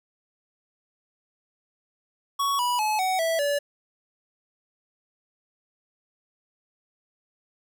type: tone with pitch steps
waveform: square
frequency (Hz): 1117 / 978 / 856.4 / 749.8 / 656.5 / 574.9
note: C#6 / B5 / A5 / F#5 / E5 / D5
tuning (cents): +13 / -17 / -47 / +23 / -7 / -37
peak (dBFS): -23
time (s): 2.39-3.59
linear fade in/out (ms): 10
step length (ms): 200
effects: none